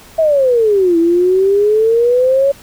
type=exponential two-way sweep; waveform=sine; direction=down then up; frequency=659.3 to 329.6 to 562 Hz; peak=-8 dBFS; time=0.18-2.52 s; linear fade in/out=10 ms; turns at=0.98 s; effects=pink hiss -40 dBFS RMS until 2.62 s